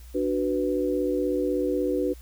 sine chord, B minor, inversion first, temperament equal, 293.7 / 370 / 493.9 Hz, D4 / F#4 / B4, 0 / 0 / 0 cents, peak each -27 dBFS, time 0.14-2.14 s, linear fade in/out 20 ms, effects added 60 Hz sine -42 dBFS peak until 2.21 s + white hiss -55 dBFS RMS until 2.21 s

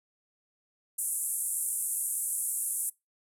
pink band-pass noise, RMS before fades -32 dBFS, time 0.98-2.9 s, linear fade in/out 10 ms, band 8400 to 12000 Hz, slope 48 dB/octave, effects noise-tail reverb RT60 0.2 s tail -23 dB re dry

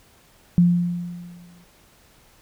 sine tone with exponential decay, 174.7 Hz, F3, 1 cent sharp, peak -10 dBFS, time 0.58-1.64 s, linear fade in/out 0 ms, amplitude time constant 230 ms, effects pink hiss -55 dBFS RMS until 2.41 s

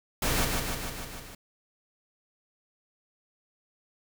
pink noise with echo, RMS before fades -27 dBFS, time 0.22-0.45 s, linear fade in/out 5 ms, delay 150 ms, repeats 6, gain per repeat -3 dB, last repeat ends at 1.35 s, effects none

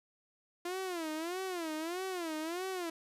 sawtooth tone with vibrato, 342.8 Hz, F4, 32 cents flat, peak -32 dBFS, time 0.65-2.9 s, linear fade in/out 5 ms, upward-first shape sine, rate 1.6 Hz, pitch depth 180 cents each way, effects resampled to 32000 Hz + 12-bit

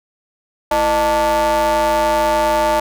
square ring-modulated tone, 138.59 Hz, C#3, in tune, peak -11 dBFS, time 0.71-2.8 s, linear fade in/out 5 ms, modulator 748 Hz, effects none

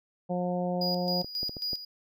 harmonic tone, 178.8 Hz, F3, 41 cents sharp, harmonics 1 / 2 / 3 / 4 / 5, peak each -30 / -38 / -32 / -35 / -44 dBFS, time 0.29-1.23 s, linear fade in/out 20 ms
triangle tone with tremolo, 4900 Hz, D#8, 27 cents flat, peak -28 dBFS, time 0.81-1.85 s, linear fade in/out 5 ms, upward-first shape square, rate 3.7 Hz, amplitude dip 70%
clicks, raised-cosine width 2 ms, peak -26 dBFS, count 5, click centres 1.245 / 1.431 / 1.494 / 1.568 / 1.732 s
effects none

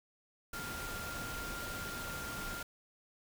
sine tone in noise, 1396.9 Hz, F6, in tune, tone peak -43 dBFS, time 0.53-2.63 s, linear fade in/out 5 ms, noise pink, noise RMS -43 dBFS, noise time 0.53-2.63 s, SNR -3 dB, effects none

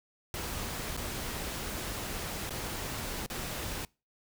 pink noise with dropouts, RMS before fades -37 dBFS, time 0.34-3.85 s, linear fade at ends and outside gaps 1 ms, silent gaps 0.967-0.974 / 2.494-2.506 / 3.262-3.3 s, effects noise-tail reverb RT60 0.3 s tail -25 dB re dry

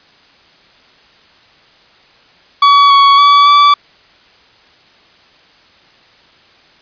45% pulse tone with pitch steps, 1134 / 1119 / 1143 / 1155 Hz, C#6 / C#6 / D6 / D6, +39 / +16 / -47 / -29 cents, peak -4 dBFS, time 2.62-3.74 s, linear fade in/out 5 ms, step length 280 ms, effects white hiss -46 dBFS RMS until 6.81 s + resampled to 11025 Hz

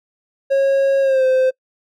triangle tone with pitch glide, 546 to 518.9 Hz, C#5 to C5, -26 to -14 cents, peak -10 dBFS, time 0.5-1.51 s, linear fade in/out 20 ms, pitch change -88 cents, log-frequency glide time 1.01-1.25 s, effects noise-tail reverb RT60 0.1 s tail -25 dB re dry

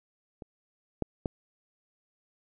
clicks, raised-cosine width 2 ms, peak -28 / -15 / -16 dBFS, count 3, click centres 0.422 / 1.023 / 1.258 s, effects none

